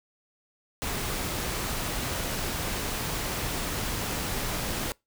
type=noise; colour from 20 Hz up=pink; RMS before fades=-31 dBFS; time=0.82-4.92 s; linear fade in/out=0 ms; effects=noise-tail reverb RT60 0.2 s tail -24 dB re dry